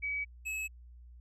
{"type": "tone pair in turn", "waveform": ["sine", "square"], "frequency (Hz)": [2276, 2582], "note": ["C#7", "E7"], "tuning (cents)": [45, -37], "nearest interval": "major second", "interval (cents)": 218, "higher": "second", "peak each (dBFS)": [-32, -35], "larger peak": "first", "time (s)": [[0.02, 0.25], [0.45, 0.68]], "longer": "neither", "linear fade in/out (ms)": 20, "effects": ["added 60 Hz sine -50 dBFS peak until 1.2 s", "low-pass 12000 Hz 12 dB/octave"]}